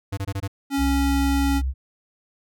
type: tone bursts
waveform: square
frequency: 98 Hz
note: G2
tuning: in tune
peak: -25 dBFS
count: 5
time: 0.12-0.478 s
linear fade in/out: 10 ms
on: 54 ms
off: 22 ms
type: tone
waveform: square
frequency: 277.2 Hz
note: C#4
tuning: in tune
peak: -21 dBFS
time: 0.7-1.62 s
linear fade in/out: 50 ms
type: tone with vibrato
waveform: sine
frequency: 65.7 Hz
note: C2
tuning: 8 cents sharp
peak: -21 dBFS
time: 0.77-1.74 s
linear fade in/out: 50 ms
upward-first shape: sine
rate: 11 Hz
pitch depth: 15 cents each way
effects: none